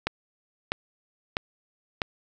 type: click train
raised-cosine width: 0.3 ms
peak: -9 dBFS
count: 4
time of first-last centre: 0.07-2.018 s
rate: 1.54 Hz
effects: none